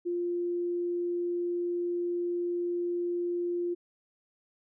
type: tone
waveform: sine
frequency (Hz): 349.4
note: F4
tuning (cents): +1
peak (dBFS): -28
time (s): 0.05-3.75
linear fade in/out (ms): 20
effects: none